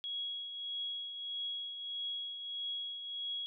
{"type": "tone with tremolo", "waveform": "sine", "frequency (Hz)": 3322, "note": "G#7", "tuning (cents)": 0, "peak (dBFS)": -35, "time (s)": [0.04, 3.46], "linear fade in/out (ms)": 0, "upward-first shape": "triangle", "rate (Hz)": 1.6, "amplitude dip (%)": 55, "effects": []}